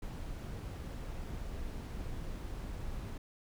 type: noise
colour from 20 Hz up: brown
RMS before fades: -41 dBFS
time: 0.02-3.18 s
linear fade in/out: 5 ms
effects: none